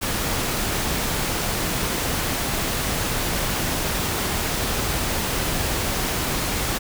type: noise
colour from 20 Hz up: pink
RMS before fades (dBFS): -24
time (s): 0.01-6.79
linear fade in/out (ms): 20
effects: none

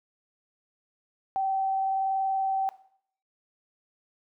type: tone with frequency modulation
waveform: sine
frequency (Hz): 772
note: G5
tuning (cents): -27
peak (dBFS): -24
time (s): 1.36-2.69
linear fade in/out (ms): 0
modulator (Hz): 21.1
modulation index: 0.27
effects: noise-tail reverb RT60 0.6 s tail -17 dB re dry

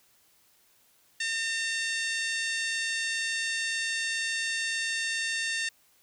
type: harmonic tone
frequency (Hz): 907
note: A#5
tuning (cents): -48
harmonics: 2 / 3 / 4 / 5 / 6 / 7 / 8 / 9 / 10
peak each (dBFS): -31 / -35 / -37 / -39 / -41 / -42 / -43 / -44 / -45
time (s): 1.2-5.69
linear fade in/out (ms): 5
effects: white hiss -64 dBFS RMS until 6.02 s

